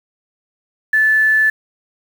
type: tone with quantisation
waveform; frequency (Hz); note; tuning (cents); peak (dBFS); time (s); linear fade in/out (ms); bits
sine; 1744; A6; -16; -10; 0.93-1.5; 5; 6
effects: none